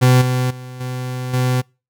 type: tone with level steps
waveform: 40% pulse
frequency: 126.7 Hz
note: B2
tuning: 45 cents sharp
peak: -8 / -15 / -30 / -22 / -14 dBFS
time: 0.01-1.62 s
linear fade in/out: 20 ms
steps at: 0.21 / 0.5 / 0.8 / 1.33 s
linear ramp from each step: 10 ms
effects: noise-tail reverb RT60 0.3 s tail -26 dB re dry